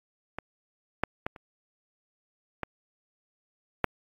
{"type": "clicks", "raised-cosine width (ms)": 0.5, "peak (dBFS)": [-19, -9, -15, -30, -16, -7], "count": 6, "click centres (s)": [0.386, 1.036, 1.265, 1.362, 2.633, 3.843], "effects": ["AAC 32 kbps"]}